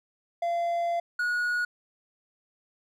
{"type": "tone pair in turn", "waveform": "triangle", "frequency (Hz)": [686, 1453.6], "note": ["F5", "F#6"], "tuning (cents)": [-31, -31], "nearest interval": "octave + minor second", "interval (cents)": 1300, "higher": "second", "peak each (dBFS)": -23, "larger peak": "neither", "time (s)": [[0.42, 1], [1.19, 1.65]], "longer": "first", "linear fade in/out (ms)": 5, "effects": []}